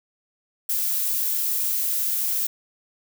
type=noise; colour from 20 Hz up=violet; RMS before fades=-24 dBFS; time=0.69-2.47 s; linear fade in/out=5 ms; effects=none